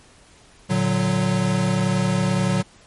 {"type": "chord", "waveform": "square", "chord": "Bb augmented", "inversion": "none", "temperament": "equal with one note detuned", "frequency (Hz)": [115.4, 146.83, 185], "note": ["Bb2", "D3", "F#3"], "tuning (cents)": [-17, 0, 0], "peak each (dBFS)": [-25, -25, -21], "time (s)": [0.69, 2.63], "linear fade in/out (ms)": 20, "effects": ["pink hiss -51 dBFS RMS until 2.86 s", "MP3 48 kbps"]}